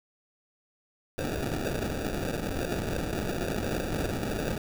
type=noise with sample-and-hold; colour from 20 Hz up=violet; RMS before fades=-31 dBFS; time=1.18-4.58 s; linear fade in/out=0 ms; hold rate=1050 Hz; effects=none

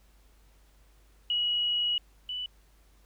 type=tone pair in turn; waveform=sine; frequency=2912 / 2975 Hz; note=F#7 / F#7; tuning=-28 / +9 cents; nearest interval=unison; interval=37 cents; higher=second; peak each=-25 / -32 dBFS; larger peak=first; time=1.3-1.98 / 2.29-2.46 s; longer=first; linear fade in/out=2 ms; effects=added 50 Hz sine -58 dBFS peak until 3.05 s + pink hiss -66 dBFS RMS until 3.05 s

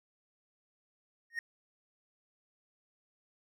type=tone with exponential growth; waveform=triangle; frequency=1857 Hz; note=A#6; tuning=7 cents flat; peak=-27 dBFS; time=1.3-1.39 s; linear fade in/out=2 ms; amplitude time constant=18 ms; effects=none

